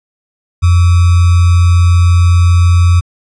sine tone with sample-and-hold, 87.31 Hz, F2, in tune, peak -4 dBFS, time 0.62-3.01 s, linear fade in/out 20 ms, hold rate 1225 Hz, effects resampled to 22050 Hz

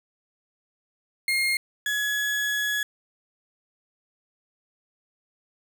35% pulse tone pair in turn, 2134 / 1687.4 Hz, C7 / G#6, +34 / +27 cents, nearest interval major third, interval 407 cents, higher first, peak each -20 / -22 dBFS, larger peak first, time 1.28-1.57 / 1.86-2.83 s, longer second, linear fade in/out 2 ms, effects none

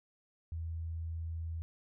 sine tone, 82.1 Hz, E2, 6 cents flat, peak -36 dBFS, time 0.52-1.62 s, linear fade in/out 0 ms, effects none

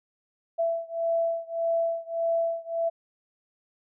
sine beating tone pair, 666 / 667.7 Hz, E5 / E5, +18 / +22 cents, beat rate 1.7 Hz, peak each -27 / -28 dBFS, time 0.58-2.9 s, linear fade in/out 20 ms, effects none

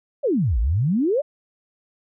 sine exponential two-way sweep, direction down then up, 622.3 to 50.3 to 622.3 Hz, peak -17 dBFS, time 0.23-1.22 s, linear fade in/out 20 ms, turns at 0.59 s, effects none

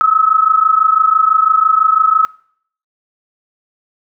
sine tone pair together, 1274 / 1300 Hz, D#6 / E6, +41 / -24 cents, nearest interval unison, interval 35 cents, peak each -11 dBFS, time 0.01-2.25 s, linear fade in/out 0 ms, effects noise-tail reverb RT60 0.6 s tail -23 dB re dry

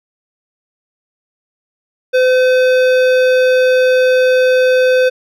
sine tone with hard clipping, 510 Hz, C5, 44 cents flat, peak -10 dBFS, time 2.13-5.1 s, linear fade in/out 20 ms, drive 14 dB, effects none

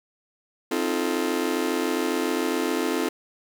40% pulse chord, F dominant seventh, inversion second, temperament just, 261.9 / 314.3 / 349.2 / 436.5 Hz, C4 / Eb4 / F4 / A4, +2 / +18 / 0 / -14 cents, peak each -28 dBFS, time 0.71-3.09 s, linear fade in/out 5 ms, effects none

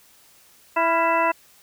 harmonic tone with a mistuned harmonic, 330.9 Hz, E4, 7 cents sharp, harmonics 1 / 2 / 3 / 4 / 5 / 6 / 8, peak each -30 / -23 / -20 / -28 / -32 / -29 / -28 dBFS, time 0.76-1.32 s, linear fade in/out 10 ms, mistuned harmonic 4, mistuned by +71 cents, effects white hiss -54 dBFS RMS until 1.62 s

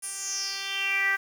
10% pulse tone with band-pass filter sweep, 392 Hz, G4, in tune, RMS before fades -29 dBFS, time 0.02-1.17 s, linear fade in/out 20 ms, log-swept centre 9800 to 1700 Hz, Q 5.4, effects 8-bit

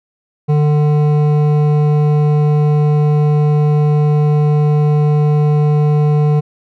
sine tone with hard clipping, 149.1 Hz, D3, 27 cents sharp, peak -11 dBFS, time 0.48-6.41 s, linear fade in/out 20 ms, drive 11 dB, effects none

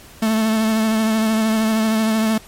45% pulse tone with vibrato, 220 Hz, A3, in tune, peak -15 dBFS, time 0.22-2.38 s, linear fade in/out 5 ms, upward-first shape triangle, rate 13 Hz, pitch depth 30 cents each way, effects pink hiss -43 dBFS RMS until 2.47 s + MP3 64 kbps

